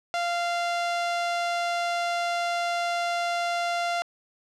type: tone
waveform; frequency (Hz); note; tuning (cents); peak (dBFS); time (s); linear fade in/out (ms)
sawtooth; 693; F5; -14; -21; 0.14-4.02; 0
effects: low-pass 6000 Hz 12 dB/octave